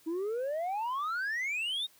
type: exponential sweep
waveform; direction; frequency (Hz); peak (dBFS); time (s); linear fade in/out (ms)
sine; up; 313.8 to 3783; -28; 0.06-1.87; 20
effects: tanh soft clip ceiling -30 dBFS + white hiss -62 dBFS RMS until 1.99 s